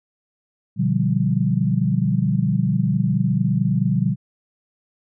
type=chord; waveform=sine; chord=G dominant seventh; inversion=first; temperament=just; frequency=122.5 / 147 / 176.4 / 196 Hz; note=B2 / D3 / F3 / G3; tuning=-14 / +2 / +18 / 0 cents; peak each=-22 dBFS; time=0.76-4.16 s; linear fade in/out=50 ms; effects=none